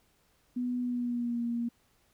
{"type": "tone with pitch glide", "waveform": "sine", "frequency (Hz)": [246.9, 235.8], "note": ["B3", "A#3"], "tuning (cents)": [0, 20], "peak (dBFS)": -29, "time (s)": [0.56, 1.69], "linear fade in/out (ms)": 10, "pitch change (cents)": -80, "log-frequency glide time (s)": [0.81, 1.42], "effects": ["pink hiss -69 dBFS RMS until 2.13 s"]}